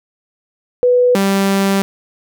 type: tone pair in turn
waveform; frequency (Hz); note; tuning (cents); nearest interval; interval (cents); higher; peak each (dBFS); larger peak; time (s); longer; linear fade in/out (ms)
sine / sawtooth; 493.9 / 196; B4 / G3; 0 / 0; octave + major third; 1600; first; -8; neither; 0.83-1.15 / 1.15-1.82; second; 0
effects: none